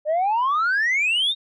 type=exponential sweep; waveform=sine; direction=up; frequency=587.3 to 3781 Hz; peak=-16 dBFS; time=0.05-1.35 s; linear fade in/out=50 ms; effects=tanh soft clip ceiling -16 dBFS